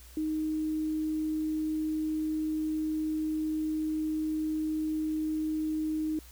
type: tone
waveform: sine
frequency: 311.1 Hz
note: D#4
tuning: in tune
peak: -28 dBFS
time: 0.17-6.19 s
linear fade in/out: 2 ms
effects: added 60 Hz sine -50 dBFS peak until 6.31 s + white hiss -55 dBFS RMS until 6.31 s